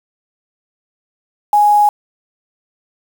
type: tone with quantisation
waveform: sine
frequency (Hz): 830.6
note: G#5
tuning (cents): 0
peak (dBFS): -7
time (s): 1.53-1.89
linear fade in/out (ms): 2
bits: 5
effects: none